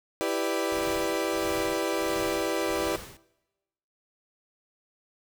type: chord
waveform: 35% pulse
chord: E minor seventh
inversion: none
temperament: equal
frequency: 329.6 / 392 / 493.9 / 587.3 Hz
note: E4 / G4 / B4 / D5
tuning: 0 / 0 / 0 / 0 cents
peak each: -30 dBFS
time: 0.21-2.96 s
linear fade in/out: 0 ms
type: noise with tremolo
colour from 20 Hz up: pink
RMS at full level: -39 dBFS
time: 0.72-3.17 s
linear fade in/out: 2 ms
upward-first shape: sine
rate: 1.5 Hz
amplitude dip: 85%
effects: noise-tail reverb RT60 1.0 s tail -22 dB re dry